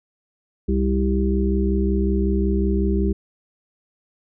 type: harmonic tone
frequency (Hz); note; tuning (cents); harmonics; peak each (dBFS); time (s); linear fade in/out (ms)
65.41; C2; 0; 1 / 3 / 5 / 6; -20 / -22 / -26 / -25; 0.68-3.13; 10
effects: none